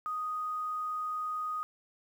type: tone with quantisation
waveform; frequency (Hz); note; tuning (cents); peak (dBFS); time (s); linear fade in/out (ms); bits
sine; 1244.5; D#6; 0; -32; 0.06-1.63; 0; 10
effects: none